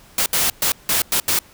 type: noise bursts at uneven times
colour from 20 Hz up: white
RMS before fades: -18 dBFS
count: 6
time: 0.18-0.26 / 0.33-0.5 / 0.62-0.72 / 0.89-1.02 / 1.12-1.2 / 1.28-1.39 s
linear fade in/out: 2 ms
effects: pink hiss -48 dBFS RMS until 1.53 s